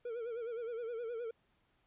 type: tone with vibrato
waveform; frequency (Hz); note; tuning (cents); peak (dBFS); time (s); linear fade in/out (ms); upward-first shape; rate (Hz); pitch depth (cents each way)
triangle; 466.2; A#4; 0; -36; 0.05-1.31; 5; sine; 9.6; 87
effects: pink hiss -75 dBFS RMS until 1.86 s + resampled to 8000 Hz